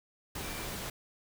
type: tone in noise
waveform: sine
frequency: 2349 Hz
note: D7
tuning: in tune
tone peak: -48 dBFS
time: 0.43-0.65 s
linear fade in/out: 5 ms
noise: pink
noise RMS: -39 dBFS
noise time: 0.35-0.9 s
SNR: -12 dB
effects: none